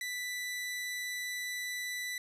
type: tone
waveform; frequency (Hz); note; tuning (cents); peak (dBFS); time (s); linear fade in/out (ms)
sawtooth; 1981; B6; +5; -32; 0.01-2.18; 2
effects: resampled to 32000 Hz